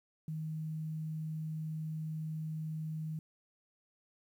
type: tone with quantisation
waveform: sine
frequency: 157 Hz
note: D#3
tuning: 16 cents sharp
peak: -36 dBFS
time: 0.28-3.19 s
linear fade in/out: 2 ms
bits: 11
effects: none